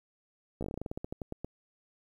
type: slowing click train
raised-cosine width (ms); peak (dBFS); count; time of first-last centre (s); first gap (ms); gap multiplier
2; -23; 17; 0.61-1.446; 15; 1.15
effects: 10-bit